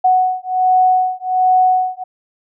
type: beating tone pair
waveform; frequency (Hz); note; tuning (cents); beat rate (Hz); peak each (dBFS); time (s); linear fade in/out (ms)
sine; 740 / 741.3; F#5 / F#5; 0 / +3; 1.3; -14 / -14; 0.04-2.04; 10
effects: none